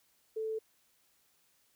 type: tone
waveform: sine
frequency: 440 Hz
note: A4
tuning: in tune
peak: -33 dBFS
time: 0.36-0.59 s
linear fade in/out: 10 ms
effects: white hiss -71 dBFS RMS until 1.75 s